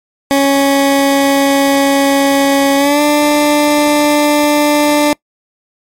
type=tone with pitch glide; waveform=20% pulse; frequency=277.2 to 295.4 Hz; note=C#4 to D4; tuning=0 to +10 cents; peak=-3 dBFS; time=0.31-5.13 s; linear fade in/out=0 ms; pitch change=+110 cents; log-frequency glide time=2.77-3.01 s; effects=noise-tail reverb RT60 0.1 s tail -24 dB re dry + MP3 64 kbps